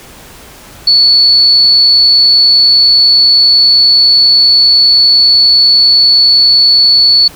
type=tone; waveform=sine; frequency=4435 Hz; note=C#8; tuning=in tune; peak=-3 dBFS; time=0.87-7.28 s; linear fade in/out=5 ms; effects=pink hiss -34 dBFS RMS until 7.35 s